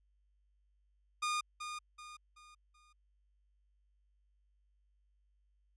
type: tone with echo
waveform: sawtooth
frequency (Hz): 1220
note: D#6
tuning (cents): -34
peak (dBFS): -29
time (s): 1.22-1.41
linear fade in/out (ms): 10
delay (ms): 380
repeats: 4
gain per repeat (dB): -8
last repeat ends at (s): 2.93
effects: added 50 Hz sine -70 dBFS peak until 5.76 s + resampled to 22050 Hz